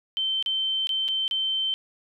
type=tone with dropouts; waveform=sine; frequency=3100 Hz; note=G7; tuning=20 cents flat; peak=-23 dBFS; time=0.17-1.74 s; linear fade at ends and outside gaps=0 ms; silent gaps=0.426-0.461 / 0.871-0.892 / 1.081-1.086 / 1.279-1.311 s; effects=none